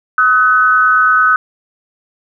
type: tone pair together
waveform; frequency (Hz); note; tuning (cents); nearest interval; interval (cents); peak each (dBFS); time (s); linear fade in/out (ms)
sine; 1270.9 / 1500; D#6 / F#6; +36 / +23; minor third; 287; -10; 0.18-1.36; 2
effects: none